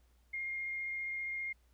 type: tone with vibrato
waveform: sine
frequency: 2127 Hz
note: C7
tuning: 28 cents sharp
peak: -36 dBFS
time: 0.33-1.53 s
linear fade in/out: 10 ms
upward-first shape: triangle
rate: 15 Hz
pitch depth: 9 cents each way
effects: added 60 Hz sine -65 dBFS peak until 1.73 s + pink hiss -75 dBFS RMS until 1.73 s